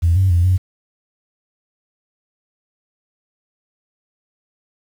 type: tone with pitch steps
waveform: sine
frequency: 84.7 / 94.9 / 86.8 / 92.2 Hz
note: E2 / F#2 / F2 / F#2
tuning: +48 / +44 / -10 / -6 cents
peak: -10 dBFS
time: 0.02-0.58 s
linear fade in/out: 20 ms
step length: 140 ms
effects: tanh soft clip ceiling -6 dBFS + 7-bit